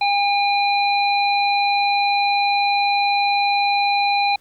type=harmonic tone; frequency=808 Hz; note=G#5; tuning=48 cents flat; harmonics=1 / 3 / 5; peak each=-17 / -22 / -24 dBFS; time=0.01-4.36 s; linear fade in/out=5 ms; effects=pink hiss -57 dBFS RMS until 4.4 s